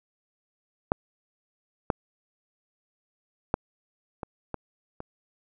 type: clicks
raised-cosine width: 1 ms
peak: -7 / -8 / -8 / -19 / -17 / -23 dBFS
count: 6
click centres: 0.919 / 1.902 / 3.541 / 4.232 / 4.543 / 5.004 s
effects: none